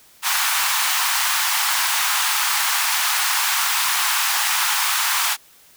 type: high-pass noise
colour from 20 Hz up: pink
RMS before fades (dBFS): -20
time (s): 0.22-5.37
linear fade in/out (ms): 50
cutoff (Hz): 850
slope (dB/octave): 48
effects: white hiss -51 dBFS RMS until 5.76 s